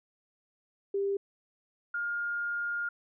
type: tone pair in turn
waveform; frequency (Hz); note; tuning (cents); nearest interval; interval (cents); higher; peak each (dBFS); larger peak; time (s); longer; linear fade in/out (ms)
sine; 397 / 1414.7; G4 / F6; +22 / +22; octave + minor seventh; 2200; second; -27 / -30; first; 0.94-1.17 / 1.94-2.89; second; 5
effects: none